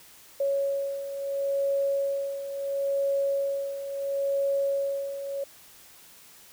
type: beating tone pair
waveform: sine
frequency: 554.4 / 555.13 Hz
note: C#5 / C#5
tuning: 0 / +2 cents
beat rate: 0.73 Hz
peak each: -32 / -26 dBFS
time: 0.4-5.44 s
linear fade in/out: 5 ms
effects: white hiss -52 dBFS RMS until 6.52 s